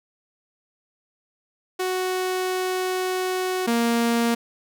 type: tone pair in turn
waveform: sawtooth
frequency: 370 / 233.7 Hz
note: F#4 / A#3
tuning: 0 / +5 cents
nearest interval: minor sixth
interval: 795 cents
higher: first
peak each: -19 / -15 dBFS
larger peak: second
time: 1.79-3.67 / 3.67-4.35 s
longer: first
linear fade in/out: 10 ms
effects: none